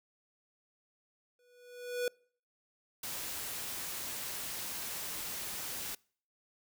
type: tone with exponential growth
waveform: square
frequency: 490.3 Hz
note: B4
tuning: 13 cents flat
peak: -30 dBFS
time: 1.39-2.08 s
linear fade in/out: 2 ms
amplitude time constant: 150 ms
type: noise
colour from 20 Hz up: white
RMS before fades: -40 dBFS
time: 3.03-5.95 s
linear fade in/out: 5 ms
effects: noise-tail reverb RT60 0.5 s tail -26 dB re dry